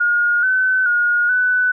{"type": "tone with pitch steps", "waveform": "sine", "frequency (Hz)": [1430, 1518, 1436, 1495], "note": ["F6", "F#6", "F6", "F#6"], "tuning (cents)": [41, 44, 48, 17], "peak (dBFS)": -13, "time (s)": [0, 1.72], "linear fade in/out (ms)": 10, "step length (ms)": 430, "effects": []}